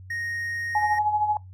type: tone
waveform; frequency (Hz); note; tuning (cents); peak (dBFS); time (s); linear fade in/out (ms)
triangle; 1864.7; A#6; 0; -26; 0.1-0.99; 5
type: tone with tremolo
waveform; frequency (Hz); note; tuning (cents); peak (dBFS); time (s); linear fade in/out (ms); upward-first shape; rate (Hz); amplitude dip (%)
sine; 843; G#5; +26; -18; 0.75-1.37; 2; sine; 13; 60
effects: noise-tail reverb RT60 0.2 s tail -23 dB re dry + added 93 Hz sine -41 dBFS peak until 1.53 s